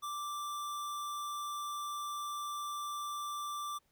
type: tone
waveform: square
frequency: 1174.7 Hz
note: D6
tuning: in tune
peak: -38 dBFS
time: 0.02-3.79 s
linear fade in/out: 20 ms
effects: pink hiss -75 dBFS RMS until 3.91 s